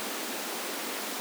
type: high-pass noise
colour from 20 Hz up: pink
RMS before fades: -35 dBFS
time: 0-1.2 s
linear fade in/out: 0 ms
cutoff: 220 Hz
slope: 48 dB/octave
effects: none